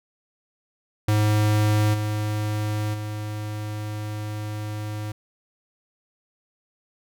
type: tone with level steps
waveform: square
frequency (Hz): 106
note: G#2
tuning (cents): +36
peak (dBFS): -18 / -24 / -29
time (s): 1.08-5.12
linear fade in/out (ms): 5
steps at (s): 1.93 / 2.93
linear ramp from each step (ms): 20
effects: none